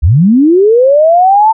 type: linear sweep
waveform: sine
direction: up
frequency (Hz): 61.74 to 902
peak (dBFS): -3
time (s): 0.02-1.53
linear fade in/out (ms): 20
effects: none